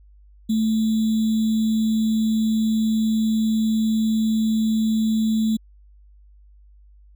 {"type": "tone with sample-and-hold", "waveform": "sine", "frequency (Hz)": 220.1, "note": "A3", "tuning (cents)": 1, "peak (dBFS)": -17, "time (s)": [0.49, 5.57], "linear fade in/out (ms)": 10, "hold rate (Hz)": 3675, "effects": ["added 50 Hz sine -47 dBFS peak until 7.15 s"]}